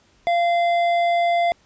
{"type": "tone with hard clipping", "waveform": "sine", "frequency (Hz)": 690, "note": "F5", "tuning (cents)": -21, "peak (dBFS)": -18, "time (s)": [0.27, 1.52], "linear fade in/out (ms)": 0, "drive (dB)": 9, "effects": ["pink hiss -58 dBFS RMS until 1.65 s", "resampled to 16000 Hz"]}